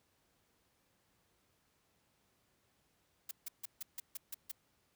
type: noise bursts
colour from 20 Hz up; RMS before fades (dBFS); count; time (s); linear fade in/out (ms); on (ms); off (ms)
blue; -42; 8; 3.29-4.516; 5; 22; 150
effects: pink hiss -75 dBFS RMS until 4.95 s + high-pass 60 Hz 12 dB/octave